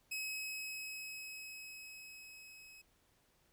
sawtooth tone with level ramp, 2558 Hz, D#7, 47 cents sharp, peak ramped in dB -35 to -52 dBFS, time 0.11-2.82 s, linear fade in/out 10 ms, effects pink hiss -73 dBFS RMS until 3.52 s

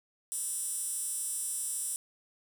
15% pulse tone with high-pass filter, 332.6 Hz, E4, 16 cents sharp, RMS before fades -35 dBFS, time 0.32-1.96 s, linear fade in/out 0 ms, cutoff 9000 Hz, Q 9.7, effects none

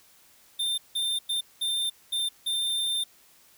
square tone bursts at uneven times, 3594 Hz, A7, 36 cents sharp, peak -26 dBFS, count 6, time 0.59-0.78 / 0.95-1.19 / 1.29-1.41 / 1.61-1.9 / 2.12-2.29 / 2.46-3.04 s, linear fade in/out 10 ms, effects white hiss -58 dBFS RMS until 3.57 s

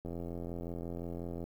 click train, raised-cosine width 2 ms, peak -28 dBFS, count 120, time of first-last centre 0.05-1.44 s, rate 85.6 Hz, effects 10-bit

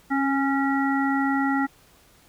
harmonic tone with a mistuned harmonic, 275.5 Hz, C#4, 11 cents flat, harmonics 1 / 3 / 5 / 7, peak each -22 / -27 / -29 / -30 dBFS, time 0.1-1.67 s, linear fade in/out 20 ms, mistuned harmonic 1, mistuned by -15 cents, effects pink hiss -56 dBFS RMS until 2.28 s

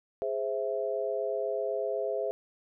sine chord, Ab augmented, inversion none, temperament equal, 415.3 / 523.3 / 659.3 Hz, Ab4 / C5 / E5, 0 / 0 / 0 cents, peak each -33 dBFS, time 0.22-2.31 s, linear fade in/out 0 ms, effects none

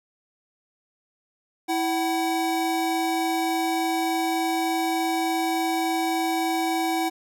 square tone pair together, 328.2 / 758 Hz, E4 / F#5, -8 / +42 cents, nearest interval octave + major second, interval 1450 cents, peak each -26 dBFS, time 1.68-7.1 s, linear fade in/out 20 ms, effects none

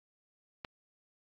click, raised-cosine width 0.3 ms, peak -23 dBFS, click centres 0.648 s, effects AAC 64 kbps

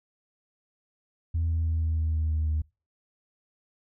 sine tone with pitch steps, 82.41 / 81.65 / 80.9 / 80.16 / 79.42 / 78.69 / 77.96 / 77.25 Hz, E2 / E2 / E2 / E2 / D#2 / D#2 / D#2 / D#2, 0 / -16 / -32 / -48 / +36 / +20 / +4 / -12 cents, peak -22 dBFS, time 1.34-2.62 s, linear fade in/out 10 ms, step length 160 ms, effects noise-tail reverb RT60 0.3 s tail -26 dB re dry + tanh soft clip ceiling -21 dBFS

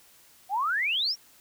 sine exponential sweep, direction up, 730 to 5800 Hz, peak -24 dBFS, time 0.49-1.16 s, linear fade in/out 50 ms, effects white hiss -57 dBFS RMS until 1.4 s

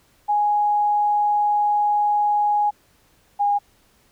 sine tone pair in turn, 830.6 / 816.3 Hz, G#5 / G#5, 0 / -30 cents, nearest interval unison, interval 30 cents, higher first, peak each -16 dBFS, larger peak neither, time 0.28-2.71 / 3.39-3.59 s, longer first, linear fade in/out 20 ms, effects pink hiss -59 dBFS RMS until 4.11 s

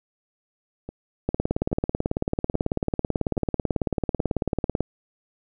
two click trains, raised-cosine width 2 ms, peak -21 / -9 dBFS, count 5 / 65, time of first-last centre 0.89-4.196 / 1.29-4.806 s, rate 1.21 / 18.2 Hz, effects none

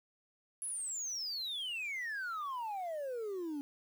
sine exponential sweep, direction down, 10940 to 277 Hz, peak -34 dBFS, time 0.62-3.61 s, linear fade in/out 0 ms, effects tanh soft clip ceiling -36 dBFS + 10-bit

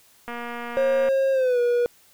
click train, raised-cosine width 0.5 ms, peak -19 dBFS, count 193, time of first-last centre 0.28-1.087 s, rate 238 Hz
triangle tone with pitch glide, 538 to 482.1 Hz, C5 to B4, +48 to -42 cents, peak -16 dBFS, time 0.77-1.86 s, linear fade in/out 0 ms, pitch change -190 cents, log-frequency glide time 1.32-1.6 s
effects white hiss -56 dBFS RMS until 2.13 s

